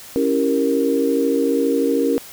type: chord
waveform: sine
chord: C# diminished seventh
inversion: none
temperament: equal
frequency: 277.2 / 329.6 / 392 / 466.2 Hz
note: C#4 / E4 / G4 / Bb4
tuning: 0 / 0 / 0 / 0 cents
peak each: -19 / -24 / -24 / -19 dBFS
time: 0.16-2.18 s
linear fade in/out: 0 ms
effects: white hiss -39 dBFS RMS until 2.32 s